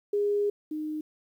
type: tone pair in turn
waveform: sine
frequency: 410 / 307.2 Hz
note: G#4 / D#4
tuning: -22 / -22 cents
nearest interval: perfect fourth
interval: 500 cents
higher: first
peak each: -23 / -30 dBFS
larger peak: first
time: 0.13-0.5 / 0.71-1.01 s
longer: first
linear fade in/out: 5 ms
effects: 10-bit